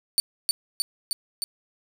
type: tone with echo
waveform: 25% pulse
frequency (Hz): 4522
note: C#8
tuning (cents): +34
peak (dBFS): -13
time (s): 0.18-0.2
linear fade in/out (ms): 0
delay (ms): 310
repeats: 4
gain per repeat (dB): -2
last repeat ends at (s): 1.44
effects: none